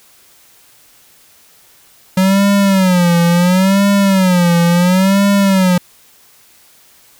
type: tone with vibrato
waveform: square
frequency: 185 Hz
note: F#3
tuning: in tune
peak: -9 dBFS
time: 2.17-5.78 s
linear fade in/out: 5 ms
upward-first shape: sine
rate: 0.72 Hz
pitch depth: 140 cents each way
effects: white hiss -47 dBFS RMS until 7.19 s